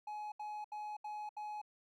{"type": "tone bursts", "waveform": "triangle", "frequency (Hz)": 843, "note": "G#5", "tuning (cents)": 26, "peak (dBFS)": -39, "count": 5, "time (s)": [0.07, 1.616], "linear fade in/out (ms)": 5, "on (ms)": 250, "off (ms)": 74, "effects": []}